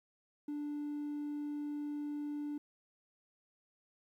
triangle tone, 293.7 Hz, D4, in tune, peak -34 dBFS, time 0.48-2.58 s, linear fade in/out 5 ms, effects tanh soft clip ceiling -32 dBFS + 12-bit

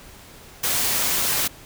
white noise, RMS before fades -22 dBFS, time 0.63-1.48 s, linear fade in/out 10 ms, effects pink hiss -45 dBFS RMS until 1.65 s

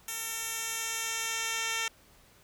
10% pulse tone with band-pass filter sweep, 452 Hz, A4, 47 cents sharp, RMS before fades -34 dBFS, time 0.08-1.88 s, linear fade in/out 2 ms, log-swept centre 11000 to 4500 Hz, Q 0.85, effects pink hiss -60 dBFS RMS until 2.43 s

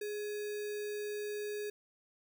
sine tone with sample-and-hold, 416.8 Hz, G#4, 6 cents sharp, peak -36 dBFS, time 0.01-1.7 s, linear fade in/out 5 ms, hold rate 2100 Hz, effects none

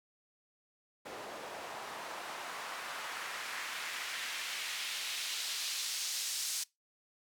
white noise with band-pass filter sweep, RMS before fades -40 dBFS, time 1.05-6.64 s, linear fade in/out 10 ms, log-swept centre 540 to 6000 Hz, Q 1.1, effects noise-tail reverb RT60 0.2 s tail -23 dB re dry

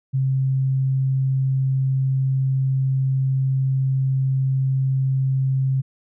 sine tone, 133.2 Hz, C3, 31 cents sharp, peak -17 dBFS, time 0.13-5.82 s, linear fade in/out 20 ms, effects none

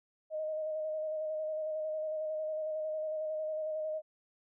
sine tone with vibrato, 622.3 Hz, D#5, in tune, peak -33 dBFS, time 0.3-4.02 s, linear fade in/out 50 ms, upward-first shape square, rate 11 Hz, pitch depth 18 cents each way, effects none

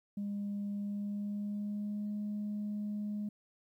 sine tone with pitch glide, 202.9 to 208.2 Hz, G#3 to G#3, -40 to +5 cents, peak -33 dBFS, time 0.17-3.29 s, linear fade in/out 5 ms, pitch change +45 cents, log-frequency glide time 0.71-2.13 s, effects tanh soft clip ceiling -32 dBFS + 12-bit

